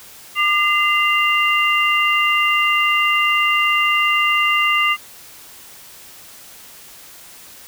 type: tone cluster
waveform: sine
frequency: 1199 / 2062 / 2790 Hz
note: D6 / C7 / F7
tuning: +36 / -26 / -2 cents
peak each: -18 dBFS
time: 0.35-4.97 s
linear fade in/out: 50 ms
effects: white hiss -41 dBFS RMS until 7.67 s